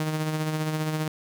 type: tone with tremolo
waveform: sawtooth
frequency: 155.56 Hz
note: D#3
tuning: in tune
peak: -20 dBFS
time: 0-1.08 s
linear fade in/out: 2 ms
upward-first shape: sine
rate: 15 Hz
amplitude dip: 40%
effects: none